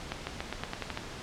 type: accelerating click train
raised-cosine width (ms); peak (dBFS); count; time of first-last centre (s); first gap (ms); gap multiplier
0.3; -17; 9; 0.12-0.974; 150; 0.9
effects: pink hiss -42 dBFS RMS until 1.22 s + low-pass 6000 Hz 12 dB/octave